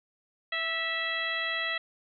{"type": "harmonic tone with a mistuned harmonic", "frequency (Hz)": 659.3, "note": "E5", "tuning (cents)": 0, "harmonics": [1, 2, 3, 4, 5, 6], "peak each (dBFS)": [-40, -38, -31, -37, -36, -40], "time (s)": [0.52, 1.78], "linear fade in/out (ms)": 5, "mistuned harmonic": 3, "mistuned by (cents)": -22, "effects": []}